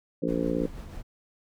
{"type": "harmonic tone", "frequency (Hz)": 57.6, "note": "A#1", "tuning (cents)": -20, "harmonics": [3, 4, 5, 6, 7, 8, 9], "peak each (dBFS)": [-32, -34, -29, -35, -36, -33, -33], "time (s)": [0.22, 0.67], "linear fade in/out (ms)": 10}
{"type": "noise with tremolo", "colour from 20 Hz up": "brown", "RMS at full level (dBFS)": -38, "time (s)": [0.27, 1.03], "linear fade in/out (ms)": 20, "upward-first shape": "sine", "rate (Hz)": 6.2, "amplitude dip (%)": 35}
{"effects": []}